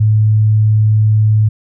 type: tone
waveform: sine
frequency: 107.7 Hz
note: A2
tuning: 37 cents flat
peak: -7 dBFS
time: 0-1.49 s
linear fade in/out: 10 ms
effects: none

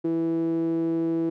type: tone with band-pass filter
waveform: sawtooth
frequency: 164.81 Hz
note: E3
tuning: in tune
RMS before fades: -25 dBFS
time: 0.04-1.3 s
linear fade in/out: 10 ms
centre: 360 Hz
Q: 7.4
effects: none

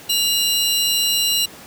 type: tone pair together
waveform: sawtooth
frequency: 2834 / 3985 Hz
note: F7 / B7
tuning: +25 / +15 cents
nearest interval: tritone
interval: 590 cents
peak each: -16 / -16 dBFS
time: 0.09-1.46 s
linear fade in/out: 10 ms
effects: pink hiss -40 dBFS RMS until 1.66 s + high-pass 100 Hz 12 dB/octave

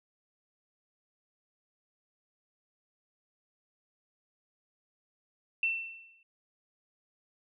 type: tone with exponential decay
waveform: sine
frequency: 2688 Hz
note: E7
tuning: 33 cents sharp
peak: -24 dBFS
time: 5.63-6.23 s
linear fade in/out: 2 ms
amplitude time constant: 130 ms
effects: none

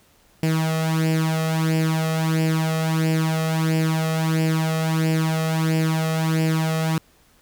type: tone with flanger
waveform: sawtooth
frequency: 160 Hz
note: D#3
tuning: 49 cents sharp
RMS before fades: -21 dBFS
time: 0.43-6.98 s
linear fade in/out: 2 ms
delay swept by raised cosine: 0.39 to 1.59 ms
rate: 1.5 Hz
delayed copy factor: +0.7
effects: pink hiss -57 dBFS RMS until 7.41 s

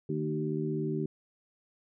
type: harmonic tone with a mistuned harmonic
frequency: 76.8 Hz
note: D#2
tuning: 22 cents flat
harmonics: 2 / 3 / 4 / 5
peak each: -33 / -37 / -36 / -34 dBFS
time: 0.09-1.06 s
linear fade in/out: 5 ms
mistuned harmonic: 3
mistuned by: -16 cents
effects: none

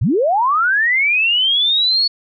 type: linear sweep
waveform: sine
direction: up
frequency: 77.9 to 4435 Hz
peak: -12 dBFS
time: 0.01-2.08 s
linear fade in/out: 10 ms
effects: none

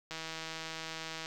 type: click train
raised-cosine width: 0.2 ms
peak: -23 dBFS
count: 186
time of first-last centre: 0.11-1.259 s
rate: 161 Hz
effects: 9-bit

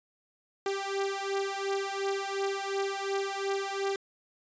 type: beating tone pair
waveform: sawtooth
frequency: 392 / 394.8 Hz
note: G4 / G4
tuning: 0 / +12 cents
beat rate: 2.8 Hz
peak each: -29 dBFS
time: 0.66-3.96 s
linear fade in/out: 2 ms
effects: resampled to 16000 Hz

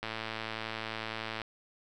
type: click train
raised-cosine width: 0.3 ms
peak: -20 dBFS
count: 155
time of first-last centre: 0.03-1.417 s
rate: 111 Hz
effects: none

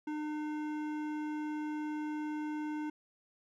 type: tone with hard clipping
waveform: triangle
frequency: 302.9 Hz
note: D#4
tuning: 46 cents flat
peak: -37 dBFS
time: 0.07-2.9 s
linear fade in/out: 5 ms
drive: 17 dB
effects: none

